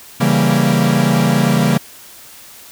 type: chord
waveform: 45% pulse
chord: C# diminished seventh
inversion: none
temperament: equal with one note detuned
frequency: 138.59 / 166.06 / 196 / 233.1 Hz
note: C#3 / E3 / G3 / Bb3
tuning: 0 / +13 / 0 / 0 cents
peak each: -17 dBFS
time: 0.2-1.78 s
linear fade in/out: 10 ms
effects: white hiss -39 dBFS RMS until 2.71 s